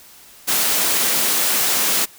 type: high-pass noise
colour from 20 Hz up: white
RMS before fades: -18 dBFS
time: 0.47-2.06 s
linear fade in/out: 20 ms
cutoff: 160 Hz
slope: 24 dB/octave
effects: white hiss -45 dBFS RMS until 2.18 s